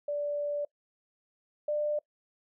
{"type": "tone pair in turn", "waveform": "sine", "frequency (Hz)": [583, 595.9], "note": ["D5", "D5"], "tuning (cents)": [-13, 25], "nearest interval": "unison", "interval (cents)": 38, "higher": "second", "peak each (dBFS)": [-29, -27], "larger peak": "second", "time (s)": [[0.08, 0.65], [1.68, 1.99]], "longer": "first", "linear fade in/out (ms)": 5, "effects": ["noise-tail reverb RT60 0.1 s tail -24 dB re dry"]}